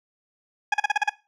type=tone bursts; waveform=20% pulse; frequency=830.6 Hz; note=G#5; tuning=in tune; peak=-12 dBFS; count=7; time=0.72-1.095 s; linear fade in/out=5 ms; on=21 ms; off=38 ms; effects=noise-tail reverb RT60 0.3 s tail -20 dB re dry + low-pass 4000 Hz 12 dB/octave